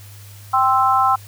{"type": "chord", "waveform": "sine", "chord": "C major", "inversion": "second", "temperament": "equal", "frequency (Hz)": [784, 1046.5, 1318.5], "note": ["G5", "C6", "E6"], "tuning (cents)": [0, 0, 0], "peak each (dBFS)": -17, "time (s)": [0.53, 1.16], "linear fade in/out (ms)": 10, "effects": ["added 101 Hz sine -38 dBFS peak until 1.27 s", "white hiss -45 dBFS RMS until 1.27 s"]}